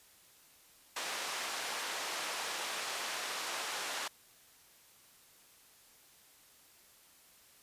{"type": "band-pass noise", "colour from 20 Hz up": "pink", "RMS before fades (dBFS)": -39, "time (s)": [0.96, 4.08], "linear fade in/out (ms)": 5, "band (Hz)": [720, 8100], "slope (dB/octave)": 12, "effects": ["white hiss -62 dBFS RMS until 7.62 s", "resampled to 32000 Hz"]}